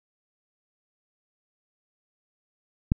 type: click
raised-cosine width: 5 ms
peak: -8 dBFS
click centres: 2.919 s
effects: none